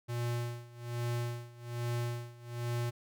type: tone with tremolo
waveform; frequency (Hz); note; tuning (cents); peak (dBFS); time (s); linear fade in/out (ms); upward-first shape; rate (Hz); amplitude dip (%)
square; 119.5; A#2; +43; -32; 0.08-2.91; 20; sine; 1.2; 90
effects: none